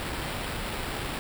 pink noise with sample-and-hold, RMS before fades -33 dBFS, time 0-1.19 s, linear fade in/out 0 ms, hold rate 6300 Hz, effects none

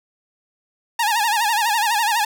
sawtooth tone with vibrato, 880 Hz, A5, in tune, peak -13 dBFS, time 0.99-2.25 s, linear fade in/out 5 ms, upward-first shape sine, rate 12 Hz, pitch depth 130 cents each way, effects none

